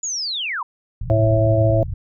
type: linear sweep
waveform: sine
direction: down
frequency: 6990 to 895 Hz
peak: -22 dBFS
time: 0.03-0.63 s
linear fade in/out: 5 ms
type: low-pass noise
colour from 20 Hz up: white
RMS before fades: -27 dBFS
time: 1.01-1.94 s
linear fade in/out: 2 ms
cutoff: 140 Hz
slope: 48 dB/octave
type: harmonic tone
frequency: 110 Hz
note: A2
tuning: in tune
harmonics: 1 / 3 / 5 / 6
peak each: -15 / -24 / -21 / -19 dBFS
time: 1.1-1.83 s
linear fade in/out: 0 ms
effects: none

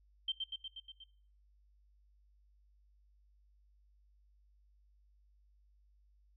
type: tone with echo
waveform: sine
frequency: 3136 Hz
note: G7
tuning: in tune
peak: -32 dBFS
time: 0.28-0.32 s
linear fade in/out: 5 ms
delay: 120 ms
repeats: 6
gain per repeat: -3 dB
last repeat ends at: 1.04 s
effects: noise-tail reverb RT60 0.5 s tail -20 dB re dry + added 50 Hz sine -65 dBFS peak until 6.36 s

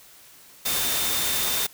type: tone in noise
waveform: sine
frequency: 3606 Hz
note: A7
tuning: 42 cents sharp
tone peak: -31 dBFS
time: 0.65-1.67 s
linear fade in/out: 10 ms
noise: white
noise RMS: -25 dBFS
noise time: 0.65-1.67 s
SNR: -9 dB
effects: white hiss -50 dBFS RMS until 1.73 s

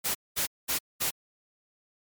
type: noise bursts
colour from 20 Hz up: white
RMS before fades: -28 dBFS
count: 4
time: 0.04-1.11 s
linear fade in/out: 20 ms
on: 110 ms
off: 210 ms
effects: MP3 96 kbps

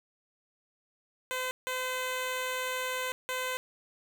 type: tone bursts at uneven times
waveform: 10% pulse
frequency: 511 Hz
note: C5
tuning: 41 cents flat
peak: -23 dBFS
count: 3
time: 1.31-1.51 / 1.67-3.12 / 3.29-3.57 s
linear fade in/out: 0 ms
effects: 10-bit

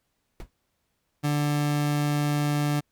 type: noise with exponential decay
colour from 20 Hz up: brown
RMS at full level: -30 dBFS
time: 0.4-0.5 s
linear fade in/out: 0 ms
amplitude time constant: 21 ms
type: tone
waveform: 30% pulse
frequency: 146.83 Hz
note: D3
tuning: in tune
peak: -20 dBFS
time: 1.23-2.81 s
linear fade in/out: 20 ms
effects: pink hiss -75 dBFS RMS until 2.91 s

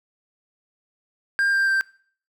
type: tone with pitch steps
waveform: triangle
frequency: 1600 / 1585.3 / 1570.7 Hz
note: G6 / G6 / G6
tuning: +35 / +19 / +3 cents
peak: -16 dBFS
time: 1.39-1.81 s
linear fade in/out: 0 ms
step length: 140 ms
effects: noise-tail reverb RT60 0.5 s tail -22 dB re dry

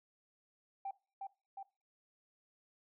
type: tone with echo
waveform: sine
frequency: 784 Hz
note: G5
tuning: in tune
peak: -37 dBFS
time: 0.85-0.91 s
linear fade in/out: 5 ms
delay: 360 ms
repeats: 2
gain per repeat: -3 dB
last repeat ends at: 1.63 s
effects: noise-tail reverb RT60 0.3 s tail -19 dB re dry + tanh soft clip ceiling -34 dBFS

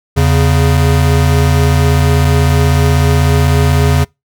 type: tone pair together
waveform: square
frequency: 82.34 / 138.59 Hz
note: E2 / C#3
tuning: -1 / 0 cents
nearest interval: major sixth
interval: 901 cents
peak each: -11 dBFS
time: 0.16-4.05 s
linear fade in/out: 20 ms
effects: noise-tail reverb RT60 0.2 s tail -25 dB re dry

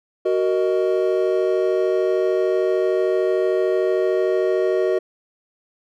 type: chord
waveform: triangle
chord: D# minor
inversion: first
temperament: just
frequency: 373.4 / 466.7 / 622.3 Hz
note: F#4 / A#4 / D#5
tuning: +16 / +2 / 0 cents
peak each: -17 / -21 / -21 dBFS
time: 0.25-4.99 s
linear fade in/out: 10 ms
effects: none

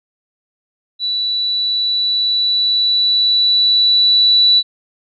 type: tone with level ramp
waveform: sine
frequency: 3951 Hz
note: B7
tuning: in tune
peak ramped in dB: -16 to -7 dBFS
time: 0.99-4.63 s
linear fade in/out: 50 ms
effects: none

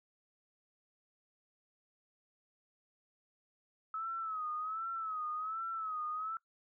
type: tone with vibrato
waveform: sine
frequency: 1287 Hz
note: E6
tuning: 42 cents flat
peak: -36 dBFS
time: 3.94-6.37 s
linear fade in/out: 2 ms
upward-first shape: sine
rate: 1.3 Hz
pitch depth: 83 cents each way
effects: noise-tail reverb RT60 0.1 s tail -20 dB re dry

